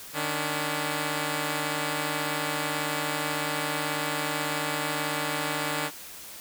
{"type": "tone pair together", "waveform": "5% pulse", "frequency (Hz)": [152.06, 285.9], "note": ["D#3", "D4"], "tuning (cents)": [-39, -46], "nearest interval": "major seventh", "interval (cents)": 1093, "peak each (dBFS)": -19, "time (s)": [0.13, 5.91], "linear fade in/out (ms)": 50, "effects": ["white hiss -43 dBFS RMS until 6.4 s"]}